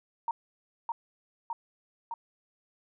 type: tone with echo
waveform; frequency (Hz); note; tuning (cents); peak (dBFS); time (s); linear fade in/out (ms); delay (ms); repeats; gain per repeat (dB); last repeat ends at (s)
sine; 928; A#5; -8; -27; 0.28-0.31; 2; 610; 3; -2; 2.14
effects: none